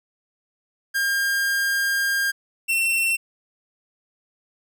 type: tone pair in turn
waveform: 45% pulse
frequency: 1608 / 2704 Hz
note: G6 / E7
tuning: +44 / +43 cents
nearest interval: major sixth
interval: 899 cents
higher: second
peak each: -20 / -19 dBFS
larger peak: second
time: 0.94-2.32 / 2.68-3.17 s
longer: first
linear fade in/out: 20 ms
effects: none